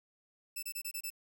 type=tone bursts; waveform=5% pulse; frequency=2637 Hz; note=E7; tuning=in tune; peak=-28 dBFS; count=6; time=0.56-1.103 s; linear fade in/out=10 ms; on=68 ms; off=27 ms; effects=none